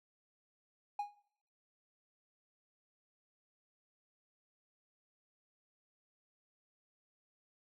triangle tone with exponential decay, 822 Hz, G#5, 18 cents flat, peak -29 dBFS, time 0.99-1.15 s, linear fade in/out 5 ms, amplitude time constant 34 ms, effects noise-tail reverb RT60 0.7 s tail -23 dB re dry + tanh soft clip ceiling -26 dBFS

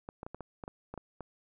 clicks, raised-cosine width 1 ms, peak -27 dBFS, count 10, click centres 0.089 / 0.231 / 0.265 / 0.346 / 0.407 / 0.638 / 0.679 / 0.94 / 0.977 / 1.207 s, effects none

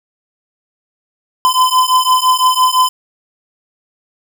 square beating tone pair, 1016 / 1021.9 Hz, B5 / C6, +49 / -41 cents, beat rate 5.9 Hz, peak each -13 dBFS, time 1.45-2.89 s, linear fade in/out 0 ms, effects none

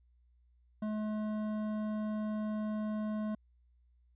triangle tone with hard clipping, 213.8 Hz, A3, 49 cents flat, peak -35 dBFS, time 0.82-3.35 s, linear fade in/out 5 ms, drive 15 dB, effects added 60 Hz sine -64 dBFS peak until 4.15 s + resampled to 8000 Hz

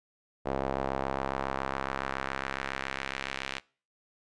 sawtooth tone with band-pass filter sweep, 67.2 Hz, C2, 47 cents sharp, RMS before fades -34 dBFS, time 0.45-3.6 s, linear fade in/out 20 ms, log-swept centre 620 to 2700 Hz, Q 1.3, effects noise-tail reverb RT60 0.4 s tail -24 dB re dry + resampled to 22050 Hz

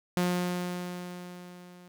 sawtooth tone with level ramp, 178.4 Hz, F3, 37 cents sharp, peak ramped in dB -20 to -46 dBFS, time 0.17-1.88 s, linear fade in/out 0 ms, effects none

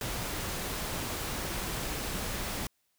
pink noise, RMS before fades -35 dBFS, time 0.01-2.67 s, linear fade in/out 2 ms, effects white hiss -75 dBFS RMS until 2.98 s

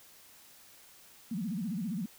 sine tone with vibrato, 201.2 Hz, G3, 45 cents sharp, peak -32 dBFS, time 1.31-2.06 s, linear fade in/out 5 ms, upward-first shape sine, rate 15 Hz, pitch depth 290 cents each way, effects white hiss -57 dBFS RMS until 2.18 s

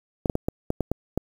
clicks, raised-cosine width 2 ms, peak -10 dBFS, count 8, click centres 0.258 / 0.298 / 0.354 / 0.485 / 0.704 / 0.807 / 0.916 / 1.176 s, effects 7-bit

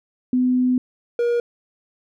sine / triangle tone pair in turn, 252 / 475.7 Hz, B3 / A#4, +35 / +35 cents, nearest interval major seventh, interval 1100 cents, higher second, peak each -15 dBFS, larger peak neither, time 0.33-0.78 / 1.19-1.4 s, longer first, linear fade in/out 2 ms, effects none

